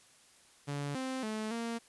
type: tone with pitch steps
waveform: sawtooth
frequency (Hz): 143.2 / 261.1 / 216.7 / 231.8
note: D3 / C4 / A3 / A#3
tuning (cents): -43 / -3 / -26 / -10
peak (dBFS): -31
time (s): 0.67-1.79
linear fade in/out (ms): 20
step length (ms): 280
effects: white hiss -62 dBFS RMS until 1.88 s + resampled to 24000 Hz